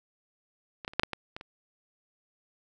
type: clicks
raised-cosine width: 0.3 ms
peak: -23 / -17 / -30 / -7 / -9 / -17 / -22 / -27 dBFS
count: 8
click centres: 0.848 / 0.879 / 0.935 / 0.996 / 1.034 / 1.133 / 1.365 / 1.411 s
effects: none